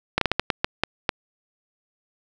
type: slowing click train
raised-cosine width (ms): 0.3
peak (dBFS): -3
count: 9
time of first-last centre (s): 0.18-1.092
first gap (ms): 33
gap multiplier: 1.34
effects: none